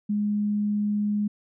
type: tone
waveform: sine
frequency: 207.7 Hz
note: G#3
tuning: in tune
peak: -22 dBFS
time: 0.09-1.28 s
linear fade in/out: 10 ms
effects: none